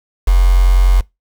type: tone with quantisation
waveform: sine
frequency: 45.24 Hz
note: F#1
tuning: 38 cents flat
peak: -6 dBFS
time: 0.27-1.01 s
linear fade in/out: 10 ms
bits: 4
effects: noise-tail reverb RT60 0.2 s tail -23 dB re dry